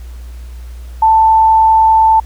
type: tone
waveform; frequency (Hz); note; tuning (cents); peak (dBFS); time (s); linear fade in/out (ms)
sine; 885; A5; +10; -5; 1.02-2.2; 5
effects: added 60 Hz sine -26 dBFS peak until 2.25 s + pink hiss -45 dBFS RMS until 2.25 s